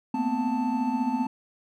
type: tone cluster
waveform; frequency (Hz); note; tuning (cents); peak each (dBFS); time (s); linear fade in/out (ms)
triangle; 224.4 / 240.3 / 255.2 / 882; A3 / B3 / C4 / A5; +34 / -47 / -43 / +4; -30 / -29 / -25 / -28; 0.14-1.27; 5
effects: none